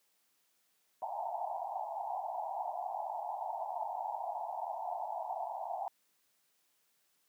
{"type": "band-pass noise", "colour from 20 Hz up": "pink", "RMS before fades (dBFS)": -39, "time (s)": [1.02, 5.88], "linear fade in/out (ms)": 0, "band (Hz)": [660, 930], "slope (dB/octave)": 96, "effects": ["white hiss -75 dBFS RMS until 7.28 s", "high-pass 150 Hz 12 dB/octave"]}